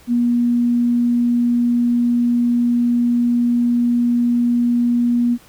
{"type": "tone", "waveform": "sine", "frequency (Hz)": 240, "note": "B3", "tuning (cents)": -49, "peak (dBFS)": -13, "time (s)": [0.07, 5.38], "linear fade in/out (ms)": 50, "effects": ["pink hiss -48 dBFS RMS until 5.48 s"]}